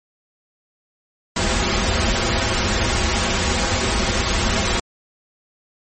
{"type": "noise with comb filter", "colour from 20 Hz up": "pink", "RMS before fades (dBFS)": -19, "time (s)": [1.36, 4.8], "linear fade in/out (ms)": 5, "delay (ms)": 6.8, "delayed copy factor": -1, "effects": ["MP3 32 kbps"]}